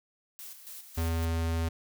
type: noise with tremolo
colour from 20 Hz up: blue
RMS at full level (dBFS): -44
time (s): 0.39-1.25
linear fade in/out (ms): 0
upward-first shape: square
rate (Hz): 3.6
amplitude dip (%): 55
type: tone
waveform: square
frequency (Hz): 82.41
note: E2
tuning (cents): 0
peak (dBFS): -28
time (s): 0.97-1.69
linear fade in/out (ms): 10
effects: none